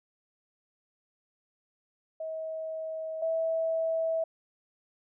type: tone pair in turn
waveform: sine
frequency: 639 / 650.9 Hz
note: D#5 / E5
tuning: +46 / -22 cents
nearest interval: unison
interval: 32 cents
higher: second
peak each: -33 / -26 dBFS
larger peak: second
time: 2.2-3.22 / 3.22-4.24 s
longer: neither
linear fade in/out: 5 ms
effects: none